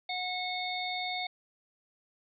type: harmonic tone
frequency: 730 Hz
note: F#5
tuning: 24 cents flat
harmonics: 1 / 3 / 5 / 6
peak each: -36 / -37 / -38 / -42 dBFS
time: 0.09-1.27 s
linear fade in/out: 5 ms
effects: none